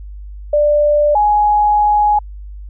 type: tone pair in turn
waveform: sine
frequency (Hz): 591 / 835.8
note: D5 / G#5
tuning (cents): +11 / +11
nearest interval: tritone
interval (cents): 600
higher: second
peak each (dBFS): -9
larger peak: neither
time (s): 0.53-1.15 / 1.15-2.19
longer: second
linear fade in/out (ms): 5
effects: added 50 Hz sine -28 dBFS peak until 2.69 s